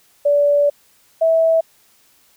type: tone pair in turn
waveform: sine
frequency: 578 / 652.2 Hz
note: D5 / E5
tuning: -28 / -19 cents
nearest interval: major second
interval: 209 cents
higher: second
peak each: -11 dBFS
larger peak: neither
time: 0.25-0.7 / 1.21-1.61 s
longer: first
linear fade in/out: 10 ms
effects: white hiss -55 dBFS RMS until 2.36 s